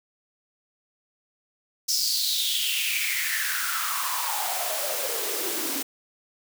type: noise with high-pass filter sweep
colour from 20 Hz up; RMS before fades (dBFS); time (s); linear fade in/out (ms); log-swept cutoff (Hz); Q
white; -27; 1.88-5.83; 10; 5400 to 280; 6.3
effects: none